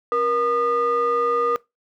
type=ring-modulated tone; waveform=triangle; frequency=372.7 Hz; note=F#4; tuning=13 cents sharp; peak=-13 dBFS; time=0.12-1.56 s; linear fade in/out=0 ms; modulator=847 Hz; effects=noise-tail reverb RT60 0.2 s tail -21 dB re dry